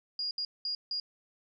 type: tone bursts at uneven times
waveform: sine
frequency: 4849 Hz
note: D#8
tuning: 45 cents flat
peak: -31 dBFS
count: 4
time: 0.19-0.31 / 0.38-0.45 / 0.65-0.75 / 0.91-1 s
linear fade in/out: 2 ms
effects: none